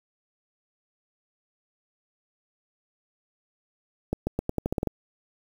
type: accelerating click train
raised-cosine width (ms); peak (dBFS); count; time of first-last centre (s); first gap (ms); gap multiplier
2; -12; 10; 4.13-4.873; 140; 0.86
effects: 7-bit